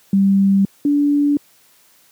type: tone pair in turn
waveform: sine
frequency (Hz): 196 / 289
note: G3 / D4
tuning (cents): 0 / -28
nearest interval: perfect fifth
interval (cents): 672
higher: second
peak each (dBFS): -10 / -12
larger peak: first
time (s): 0.13-0.65 / 0.85-1.37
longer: neither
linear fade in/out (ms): 2
effects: white hiss -53 dBFS RMS until 2.11 s + high-pass 100 Hz 12 dB/octave